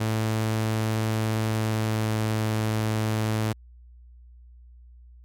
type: tone with pitch glide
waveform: sawtooth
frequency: 110 to 109.18 Hz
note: A2 to A2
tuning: 0 to -13 cents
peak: -19 dBFS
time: 0-3.53 s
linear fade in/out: 10 ms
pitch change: -13 cents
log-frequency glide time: 1.47-2.17 s
effects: added 60 Hz sine -46 dBFS peak until 5.24 s + MP3 96 kbps